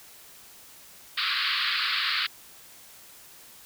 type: band-pass noise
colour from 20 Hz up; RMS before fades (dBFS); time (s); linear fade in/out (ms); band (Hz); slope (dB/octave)
white; -27; 1.17-2.27; 10; 1100 to 4700; 96
effects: white hiss -50 dBFS RMS until 3.65 s